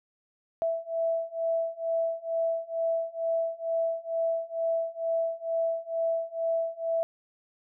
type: beating tone pair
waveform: sine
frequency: 659.3 / 661.5 Hz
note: E5 / E5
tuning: 0 / +6 cents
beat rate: 2.2 Hz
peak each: -30 / -29 dBFS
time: 0.62-7.03 s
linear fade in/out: 0 ms
effects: none